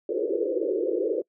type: band-pass noise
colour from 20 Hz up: white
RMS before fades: -26 dBFS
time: 0.09-1.22 s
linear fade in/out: 5 ms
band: 320 to 530 Hz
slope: 96 dB/octave
effects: noise-tail reverb RT60 0.1 s tail -24 dB re dry